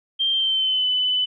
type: tone with pitch glide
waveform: sine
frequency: 3168 to 3006 Hz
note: G7 to F#7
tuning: +18 to +27 cents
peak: -18 dBFS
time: 0.19-1.26 s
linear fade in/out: 20 ms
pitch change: -91 cents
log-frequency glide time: 0.31-0.87 s
effects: none